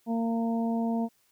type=harmonic tone; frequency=229.4 Hz; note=A#3; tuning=28 cents flat; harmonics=1 / 2 / 3 / 4; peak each=-26 / -37 / -35 / -40 dBFS; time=0.06-1.09 s; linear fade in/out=50 ms; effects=white hiss -68 dBFS RMS until 1.31 s